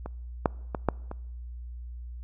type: clicks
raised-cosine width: 1 ms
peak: -22 / -7 / -15 / -8 / -22 dBFS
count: 5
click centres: 0.06 / 0.458 / 0.748 / 0.887 / 1.114 s
effects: noise-tail reverb RT60 1.0 s tail -25 dB re dry + added 60 Hz sine -37 dBFS peak until 2.23 s